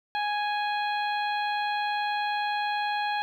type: harmonic tone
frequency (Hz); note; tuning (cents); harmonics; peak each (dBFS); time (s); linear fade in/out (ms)
830.6; G#5; 0; 1 / 2 / 3 / 4 / 5; -27 / -33 / -37 / -39 / -41; 0.15-3.22; 0
effects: 10-bit